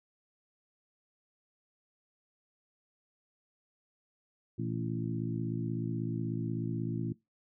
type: harmonic tone with a mistuned harmonic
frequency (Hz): 56.3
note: A1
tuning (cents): +40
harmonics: 2 / 3 / 4 / 5 / 6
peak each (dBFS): -36 / -38 / -39 / -40 / -41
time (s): 4.58-7.13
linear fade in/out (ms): 10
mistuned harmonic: 2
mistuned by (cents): +93
effects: noise-tail reverb RT60 0.2 s tail -21 dB re dry